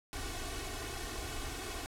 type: noise with comb filter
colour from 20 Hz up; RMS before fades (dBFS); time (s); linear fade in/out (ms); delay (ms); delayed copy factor
pink; -40; 0.13-1.86; 0; 2.7; +1
effects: low-pass 11000 Hz 12 dB/octave